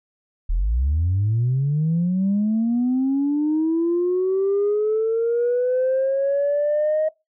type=linear sweep; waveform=sine; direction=up; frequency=36 to 628 Hz; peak=-16 dBFS; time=0.49-7.09 s; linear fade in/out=10 ms; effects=noise-tail reverb RT60 0.2 s tail -21 dB re dry + tanh soft clip ceiling -14 dBFS